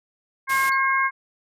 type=harmonic tone; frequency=537 Hz; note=C5; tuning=45 cents sharp; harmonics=2 / 3 / 4; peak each=-21 / -23 / -24 dBFS; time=0.47-1.11 s; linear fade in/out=50 ms
type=noise; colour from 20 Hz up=white; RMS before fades=-32 dBFS; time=0.49-0.7 s; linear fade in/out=10 ms
type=tone with exponential decay; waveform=triangle; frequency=4435 Hz; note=C#8; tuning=in tune; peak=-31 dBFS; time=0.72-0.82 s; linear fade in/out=1 ms; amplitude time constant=21 ms
effects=resampled to 32000 Hz